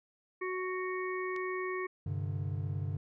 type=harmonic tone; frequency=370 Hz; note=F#4; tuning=in tune; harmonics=1 / 3 / 5 / 6; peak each=-35 / -40 / -42 / -43 dBFS; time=0.41-1.87 s; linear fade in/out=10 ms
type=click; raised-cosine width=0.2 ms; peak=-32 dBFS; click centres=1.363 s
type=chord; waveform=triangle; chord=G suspended fourth; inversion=none; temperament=equal with one note detuned; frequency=98 / 130.81 / 147.68 Hz; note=G2 / C3 / D3; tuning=0 / 0 / +10 cents; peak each=-33 / -38 / -36 dBFS; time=2.06-2.97 s; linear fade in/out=5 ms
effects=none